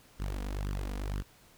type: tone with flanger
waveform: sawtooth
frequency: 49 Hz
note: G1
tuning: in tune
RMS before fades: -35 dBFS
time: 0.19-1.23 s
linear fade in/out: 20 ms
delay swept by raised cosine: 0.62 to 4.22 ms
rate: 2 Hz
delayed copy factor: +0.8
effects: pink hiss -60 dBFS RMS until 1.57 s